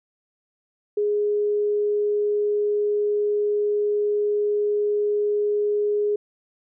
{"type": "tone", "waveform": "sine", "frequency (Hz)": 415.3, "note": "G#4", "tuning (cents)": 0, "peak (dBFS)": -19, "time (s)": [0.97, 6.16], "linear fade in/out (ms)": 5, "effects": []}